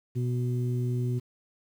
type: harmonic tone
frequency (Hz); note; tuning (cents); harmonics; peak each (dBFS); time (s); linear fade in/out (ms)
123.3; B2; -2; 1 / 2 / 3; -26 / -36 / -37; 0.15-1.2; 20
effects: 9-bit